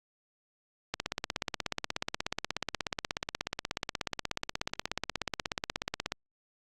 click train, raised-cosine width 0.2 ms, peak -13 dBFS, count 87, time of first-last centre 0.94-6.121 s, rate 16.6 Hz, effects Opus 48 kbps

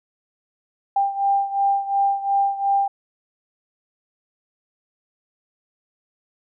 sine beating tone pair, 793 / 795.8 Hz, G5 / G5, +20 / +26 cents, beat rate 2.8 Hz, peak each -19 / -23 dBFS, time 0.96-2.88 s, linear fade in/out 5 ms, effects none

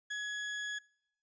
35% pulse tone, 1681 Hz, G#6, 20 cents sharp, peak -34 dBFS, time 0.1-0.79 s, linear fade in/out 10 ms, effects noise-tail reverb RT60 0.7 s tail -23 dB re dry + resampled to 16000 Hz

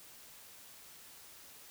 silence, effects white hiss -55 dBFS RMS until 1.7 s

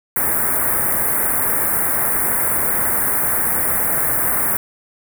white band-stop noise, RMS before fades -18 dBFS, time 0.16-4.57 s, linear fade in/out 2 ms, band 2000 to 9200 Hz, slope 48 dB/octave, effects none

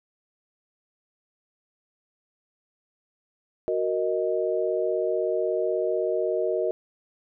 sine chord, D# minor, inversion first, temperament equal with one note detuned, 370 / 466.2 / 625.1 Hz, F#4 / A#4 / D#5, 0 / 0 / +8 cents, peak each -27 dBFS, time 3.68-6.71 s, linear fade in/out 0 ms, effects none

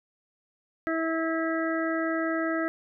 harmonic tone, 325 Hz, E4, 24 cents flat, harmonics 1 / 2 / 4 / 5 / 6, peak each -28 / -31 / -34 / -35 / -36 dBFS, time 0.87-2.68 s, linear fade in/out 0 ms, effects none

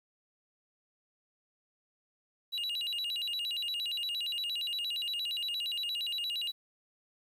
triangle tone with vibrato, 3339 Hz, G#7, 9 cents sharp, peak -31 dBFS, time 2.52-6.52 s, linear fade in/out 20 ms, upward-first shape square, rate 8.6 Hz, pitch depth 280 cents each way, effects 10-bit

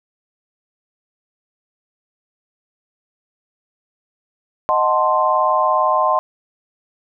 sine chord, D# diminished seventh, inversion none, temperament equal, 622.3 / 740 / 880 / 1046.5 Hz, D#5 / F#5 / A5 / C6, 0 / 0 / 0 / 0 cents, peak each -19 / -21 / -21 / -16 dBFS, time 4.69-6.19 s, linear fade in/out 0 ms, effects none

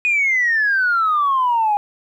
sine exponential sweep, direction down, 2493 to 812 Hz, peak -13 dBFS, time 0.05-1.77 s, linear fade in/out 0 ms, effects tanh soft clip ceiling -10 dBFS + 9-bit

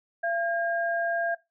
sine tone pair together, 680 / 1617.3 Hz, F5 / G#6, -46 / -46 cents, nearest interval octave + minor third, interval 1500 cents, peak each -27 / -29 dBFS, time 0.23-1.35 s, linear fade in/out 10 ms, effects noise-tail reverb RT60 0.2 s tail -18 dB re dry

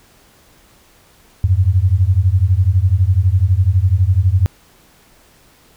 sine beating tone pair, 87.31 / 99.31 Hz, F2 / G2, 0 / +23 cents, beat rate 12 Hz, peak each -13 dBFS, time 1.44-4.46 s, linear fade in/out 0 ms, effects pink hiss -50 dBFS RMS until 5.76 s

